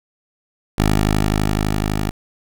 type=tone with level ramp; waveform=10% pulse; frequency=51.91 Hz; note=G#1; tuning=in tune; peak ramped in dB=-5 to -11 dBFS; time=0.78-2.11 s; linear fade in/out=5 ms; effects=none